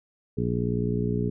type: harmonic tone with a mistuned harmonic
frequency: 59.6 Hz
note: A#1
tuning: 39 cents sharp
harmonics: 1 / 2 / 3 / 4 / 5 / 6 / 7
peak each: -36 / -28 / -29 / -31 / -36 / -37 / -31 dBFS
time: 0.37-1.3 s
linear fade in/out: 10 ms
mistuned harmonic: 1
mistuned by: -20 cents
effects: none